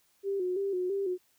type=tone with vibrato; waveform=sine; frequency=379 Hz; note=F#4; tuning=42 cents sharp; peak=-28 dBFS; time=0.23-1.18 s; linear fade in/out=50 ms; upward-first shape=square; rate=3 Hz; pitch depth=72 cents each way; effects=white hiss -69 dBFS RMS until 1.38 s